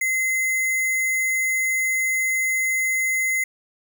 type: tone with sample-and-hold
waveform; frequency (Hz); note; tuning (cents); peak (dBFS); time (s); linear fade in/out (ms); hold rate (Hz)
sine; 2063; C7; -25; -19; 0.01-3.44; 5; 8820
effects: none